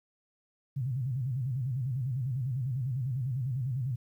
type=tone with vibrato; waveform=sine; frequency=128.4 Hz; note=C3; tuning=32 cents flat; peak=-29 dBFS; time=0.76-3.96 s; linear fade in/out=10 ms; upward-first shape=square; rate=10 Hz; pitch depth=130 cents each way; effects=11-bit

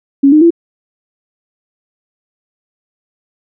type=tone with pitch steps; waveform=sine; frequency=277.2 / 305.8 / 337.4 Hz; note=C#4 / D#4 / E4; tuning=0 / -30 / +40 cents; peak=-3 dBFS; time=0.23-0.506 s; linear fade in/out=10 ms; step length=92 ms; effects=none

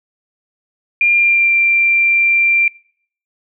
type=tone with pitch glide; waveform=sine; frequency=2400 to 2366 Hz; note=D7 to D7; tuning=+37 to +12 cents; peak=-9 dBFS; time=1.01-2.68 s; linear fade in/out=2 ms; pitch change=-25 cents; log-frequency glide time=1.12-1.53 s; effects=noise-tail reverb RT60 0.6 s tail -25 dB re dry

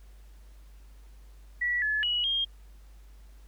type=tone with pitch steps; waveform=sine; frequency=1944 / 1716 / 2921 / 3225 Hz; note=B6 / A6 / F#7 / G7; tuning=-28 / -44 / -23 / +48 cents; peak=-25 dBFS; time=1.61-2.45 s; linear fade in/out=10 ms; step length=210 ms; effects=added 50 Hz sine -48 dBFS peak until 3.47 s + pink hiss -64 dBFS RMS until 3.47 s

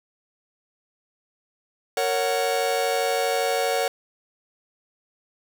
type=chord; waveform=45% pulse; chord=F# major; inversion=first; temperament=just; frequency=462.5 / 555 / 740 Hz; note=A#4 / C#5 / F#5; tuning=-14 / +2 / 0 cents; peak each=-26 dBFS; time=1.97-3.88 s; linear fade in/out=2 ms; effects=none

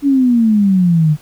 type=exponential sweep; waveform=sine; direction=down; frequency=288.2 to 147.5 Hz; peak=-8 dBFS; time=0.02-1.17 s; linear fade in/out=50 ms; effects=pink hiss -45 dBFS RMS until 1.21 s

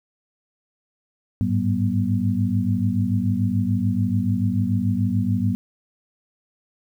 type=tone cluster; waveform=sine; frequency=100.6 / 107.5 / 190.6 / 241.4 Hz; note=G2 / A2 / G3 / B3; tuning=+45 / -40 / -48 / -39 cents; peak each=-24 dBFS; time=1.41-5.55 s; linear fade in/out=0 ms; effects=9-bit

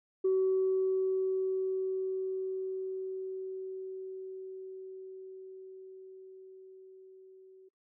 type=tone with level ramp; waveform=sine; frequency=378.3 Hz; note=F#4; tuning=38 cents sharp; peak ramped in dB=-23 to -53 dBFS; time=0.24-7.69 s; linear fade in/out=10 ms; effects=noise-tail reverb RT60 0.2 s tail -26 dB re dry + tanh soft clip ceiling -21 dBFS

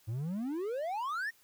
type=exponential sweep; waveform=triangle; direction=up; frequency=103.83 to 1900 Hz; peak=-31 dBFS; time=0.07-1.31 s; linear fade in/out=20 ms; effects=white hiss -65 dBFS RMS until 1.43 s

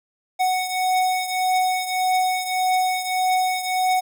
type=beating tone pair; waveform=square; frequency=741 / 742.7 Hz; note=F#5 / F#5; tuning=+2 / +6 cents; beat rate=1.7 Hz; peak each=-21 / -26 dBFS; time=0.39-4.01 s; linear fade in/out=20 ms; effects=none

